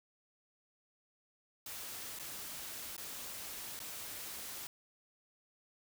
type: noise with dropouts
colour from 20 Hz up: white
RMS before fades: -45 dBFS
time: 1.66-4.67 s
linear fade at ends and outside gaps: 2 ms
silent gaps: 2.189-2.196 / 2.966-2.979 / 3.792-3.801 s
effects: none